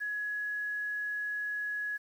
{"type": "tone with quantisation", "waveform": "sine", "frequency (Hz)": 1681, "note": "G#6", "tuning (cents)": 20, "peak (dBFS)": -32, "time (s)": [0, 1.98], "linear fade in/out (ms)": 20, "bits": 10, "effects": []}